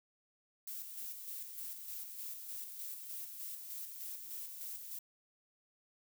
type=noise with tremolo; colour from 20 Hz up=violet; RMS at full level=-44 dBFS; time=0.67-4.99 s; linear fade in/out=5 ms; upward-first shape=square; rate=3.3 Hz; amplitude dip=40%; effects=none